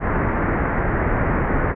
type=low-pass noise; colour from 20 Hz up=pink; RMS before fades=-20 dBFS; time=0-1.75 s; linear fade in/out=50 ms; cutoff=2000 Hz; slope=48 dB/octave; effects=none